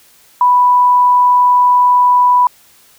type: tone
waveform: sine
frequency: 987.8 Hz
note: B5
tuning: in tune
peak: -6 dBFS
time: 0.41-2.47 s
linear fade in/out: 2 ms
effects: white hiss -47 dBFS RMS until 2.98 s